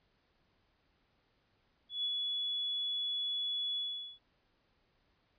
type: tone with ADSR envelope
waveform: sine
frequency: 3402 Hz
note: G#7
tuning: 41 cents sharp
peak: -31 dBFS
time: 1.89-4.19 s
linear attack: 150 ms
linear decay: 51 ms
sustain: -2 dB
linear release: 420 ms
effects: pink hiss -74 dBFS RMS until 5.38 s + resampled to 11025 Hz